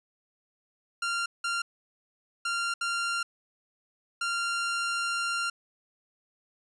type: tone bursts at uneven times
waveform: sawtooth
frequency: 1387 Hz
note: F6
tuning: 12 cents flat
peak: -24 dBFS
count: 5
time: 1.02-1.26 / 1.44-1.62 / 2.45-2.74 / 2.81-3.23 / 4.21-5.5 s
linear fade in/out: 5 ms
effects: resampled to 22050 Hz